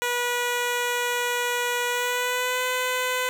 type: tone with pitch glide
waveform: 10% pulse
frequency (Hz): 485.9 to 505.4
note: B4 to B4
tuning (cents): -28 to +40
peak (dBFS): -15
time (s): 0.02-3.29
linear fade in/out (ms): 0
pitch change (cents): +68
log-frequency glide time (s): 1.88-2.64
effects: none